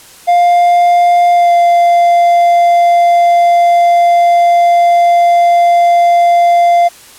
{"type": "tone with pitch glide", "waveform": "triangle", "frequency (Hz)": [701, 693.3], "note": ["F5", "F5"], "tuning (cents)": [6, -13], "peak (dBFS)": -3, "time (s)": [0.27, 6.89], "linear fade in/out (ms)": 20, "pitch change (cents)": -19, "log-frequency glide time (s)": [1.33, 1.52], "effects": ["white hiss -37 dBFS RMS until 7.18 s", "low-pass 12000 Hz 12 dB/octave"]}